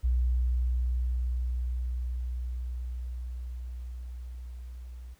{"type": "tone with level ramp", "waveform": "sine", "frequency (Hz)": 61.4, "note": "B1", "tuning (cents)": -9, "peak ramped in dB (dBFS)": [-22, -40], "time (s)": [0.03, 5.15], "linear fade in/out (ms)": 20, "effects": ["pink hiss -64 dBFS RMS until 5.19 s"]}